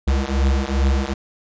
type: beating tone pair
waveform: square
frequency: 66.3 / 68.8 Hz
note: C2 / C#2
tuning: +23 / -12 cents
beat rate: 2.5 Hz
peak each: -20 dBFS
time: 0.07-1.14 s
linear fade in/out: 10 ms
effects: resampled to 16000 Hz